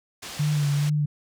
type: low-pass noise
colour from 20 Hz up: white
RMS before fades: -38 dBFS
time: 0.22-0.9 s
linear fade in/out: 10 ms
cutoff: 6200 Hz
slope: 12 dB/octave
type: tone with vibrato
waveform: sine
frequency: 146.6 Hz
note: D3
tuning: 3 cents flat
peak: -20 dBFS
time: 0.39-1.06 s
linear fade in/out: 10 ms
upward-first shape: sine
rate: 2.3 Hz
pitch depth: 41 cents each way
effects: none